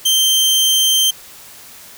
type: tone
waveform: sawtooth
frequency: 3136 Hz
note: G7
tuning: in tune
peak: -8 dBFS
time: 0.05-1.11 s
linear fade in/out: 10 ms
effects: white hiss -39 dBFS RMS until 1.97 s